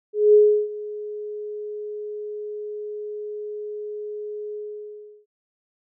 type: tone with ADSR envelope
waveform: sine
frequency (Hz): 420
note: G#4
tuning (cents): +19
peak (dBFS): -9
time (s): 0.13-5.26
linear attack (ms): 210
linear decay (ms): 340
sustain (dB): -20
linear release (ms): 710
effects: none